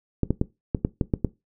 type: clicks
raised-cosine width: 3 ms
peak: -8 dBFS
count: 8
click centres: 0.233 / 0.306 / 0.414 / 0.748 / 0.849 / 1.012 / 1.138 / 1.247 s
effects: noise-tail reverb RT60 0.2 s tail -18 dB re dry